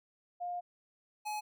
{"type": "tone pair in turn", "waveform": ["sine", "square"], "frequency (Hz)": [708, 845.3], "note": ["F5", "G#5"], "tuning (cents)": [23, 30], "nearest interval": "minor third", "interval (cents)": 307, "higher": "second", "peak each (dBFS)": [-35, -36], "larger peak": "first", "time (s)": [[0.4, 0.61], [1.25, 1.41]], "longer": "first", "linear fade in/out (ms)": 20, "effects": []}